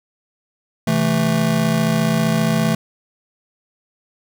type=chord; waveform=square; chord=A minor; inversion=first; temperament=just; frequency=132 / 165 / 220 Hz; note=C3 / E3 / A3; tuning=+16 / +2 / 0 cents; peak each=-24 / -20 / -19 dBFS; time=0.87-2.75 s; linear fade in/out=5 ms; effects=none